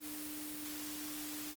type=tone in noise; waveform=sine; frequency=300 Hz; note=D4; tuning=37 cents sharp; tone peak=-45 dBFS; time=0-1.55 s; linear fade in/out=50 ms; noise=white; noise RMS=-45 dBFS; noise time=0-1.55 s; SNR=-3 dB; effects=Opus 24 kbps